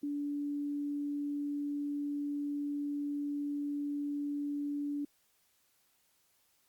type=tone; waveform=sine; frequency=288.8 Hz; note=D4; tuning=29 cents flat; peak=-33 dBFS; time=0.03-5.05 s; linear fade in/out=5 ms; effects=white hiss -72 dBFS RMS until 6.68 s + Opus 48 kbps